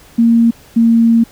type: tone pair in turn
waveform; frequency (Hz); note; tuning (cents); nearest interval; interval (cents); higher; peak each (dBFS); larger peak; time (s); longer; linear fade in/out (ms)
sine; 231.5 / 229.9; A#3 / A#3; -12 / -24; unison; 12; first; -6; neither; 0.18-0.51 / 0.76-1.24; second; 10
effects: pink hiss -43 dBFS RMS until 1.31 s